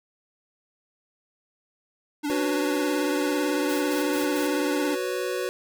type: tone with vibrato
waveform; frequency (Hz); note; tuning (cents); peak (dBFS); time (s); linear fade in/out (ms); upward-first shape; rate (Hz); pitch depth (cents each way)
square; 293.7; D4; 0; -26; 2.23-4.96; 20; triangle; 18; 67
type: chord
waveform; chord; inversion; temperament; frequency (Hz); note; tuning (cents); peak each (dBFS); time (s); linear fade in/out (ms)
square; F# suspended fourth; none; just; 370 / 493.3 / 555; F#4 / B4 / C#5; 0 / -2 / +2; -30 / -31 / -34; 2.3-5.49; 0
type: noise with tremolo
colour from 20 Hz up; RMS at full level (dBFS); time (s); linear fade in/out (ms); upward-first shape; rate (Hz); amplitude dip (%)
white; -38; 3.69-4.58; 5; square; 4.5; 75
effects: none